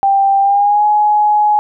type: tone with pitch glide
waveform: sine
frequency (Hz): 788 to 839.7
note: G5 to G#5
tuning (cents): +9 to +19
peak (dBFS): -8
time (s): 0.03-1.59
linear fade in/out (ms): 0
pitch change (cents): +110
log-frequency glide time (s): 0.4-0.85
effects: none